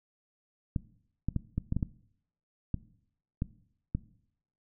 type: clicks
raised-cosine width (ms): 5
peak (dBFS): -17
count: 10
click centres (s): 0.762 / 1.286 / 1.363 / 1.58 / 1.724 / 1.766 / 1.828 / 2.743 / 3.421 / 3.95
effects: noise-tail reverb RT60 0.7 s tail -19 dB re dry